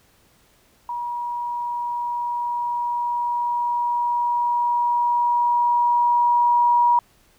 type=tone with level ramp; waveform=sine; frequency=959 Hz; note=A#5; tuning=49 cents sharp; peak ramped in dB=-25 to -13 dBFS; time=0.89-6.99 s; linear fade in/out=2 ms; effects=pink hiss -58 dBFS RMS until 7.38 s